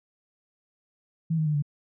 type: tone with pitch steps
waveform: sine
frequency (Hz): 162.5 / 156.6 / 150.92 / 145.44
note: E3 / D#3 / D3 / D3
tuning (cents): -24 / +11 / +48 / -16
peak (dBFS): -22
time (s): 1.3-1.624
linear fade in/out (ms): 10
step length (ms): 81
effects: none